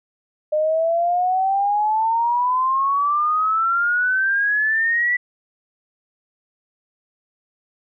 sine exponential sweep, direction up, 605 to 1975.5 Hz, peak -16 dBFS, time 0.52-5.17 s, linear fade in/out 10 ms, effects none

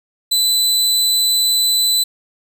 sawtooth tone, 4003 Hz, B7, 23 cents sharp, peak -10 dBFS, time 0.31-2.04 s, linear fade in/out 10 ms, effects none

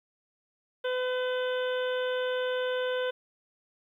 harmonic tone, 505 Hz, B4, 39 cents sharp, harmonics 1 / 2 / 3 / 4 / 5 / 6 / 7, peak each -28 / -40 / -36 / -48 / -49 / -42 / -43 dBFS, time 0.84-3.11 s, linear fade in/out 10 ms, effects 11-bit

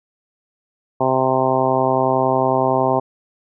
harmonic tone, 130.81 Hz, C3, in tune, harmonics 1 / 2 / 3 / 4 / 5 / 6 / 7 / 8, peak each -26 / -24 / -22 / -23 / -20 / -22 / -22 / -25 dBFS, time 1-3 s, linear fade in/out 10 ms, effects none

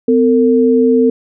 sine tone pair together, 253.7 / 452.8 Hz, B3 / A4, +47 / +50 cents, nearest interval minor seventh, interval 1003 cents, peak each -10 dBFS, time 0.08-1.1 s, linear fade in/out 5 ms, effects none

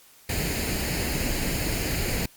pink noise with comb filter, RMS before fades -27 dBFS, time 0.29-2.26 s, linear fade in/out 5 ms, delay 0.43 ms, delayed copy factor +0.6, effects white hiss -54 dBFS RMS until 2.36 s + Opus 48 kbps

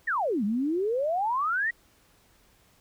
sine exponential two-way sweep, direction down then up, 1946 to 196 to 1946 Hz, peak -24 dBFS, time 0.07-1.71 s, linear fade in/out 10 ms, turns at 0.44 s, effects pink hiss -62 dBFS RMS until 2.8 s

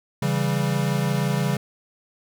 square chord, C# diminished, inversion none, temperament equal with one note detuned, 138.99 / 164.81 / 196 Hz, C#3 / E3 / G3, +5 / 0 / 0 cents, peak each -24 / -27 / -27 dBFS, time 0.22-1.57 s, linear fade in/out 5 ms, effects none

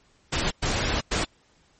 pink noise bursts at uneven times, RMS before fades -25 dBFS, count 3, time 0.32-0.51 / 0.62-1.01 / 1.11-1.25 s, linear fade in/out 10 ms, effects pink hiss -62 dBFS RMS until 1.79 s + MP3 32 kbps

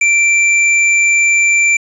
square tone, 2349 Hz, D7, in tune, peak -9 dBFS, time 0.01-1.77 s, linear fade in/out 5 ms, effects resampled to 24000 Hz + 7-bit

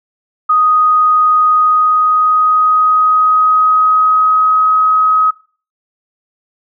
sine tone with pitch glide, 1246 to 1267.8 Hz, D#6 to D#6, +2 to +32 cents, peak -7 dBFS, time 0.49-5.31 s, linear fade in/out 10 ms, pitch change +30 cents, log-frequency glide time 1.53-4.71 s, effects noise-tail reverb RT60 0.4 s tail -20 dB re dry

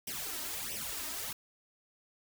white noise with flanger, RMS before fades -39 dBFS, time 0.07-1.33 s, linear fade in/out 5 ms, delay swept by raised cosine 0.35 to 3.25 ms, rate 1.5 Hz, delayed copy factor +0.85, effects none

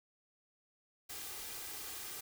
white noise with comb filter, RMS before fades -45 dBFS, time 1.09-2.21 s, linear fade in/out 10 ms, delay 2.5 ms, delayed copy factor +0.5, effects none

